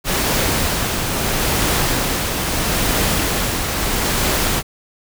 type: noise with tremolo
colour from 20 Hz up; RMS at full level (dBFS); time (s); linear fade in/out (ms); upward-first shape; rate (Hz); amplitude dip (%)
pink; -17; 0.04-4.63; 50; triangle; 0.76; 40
effects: none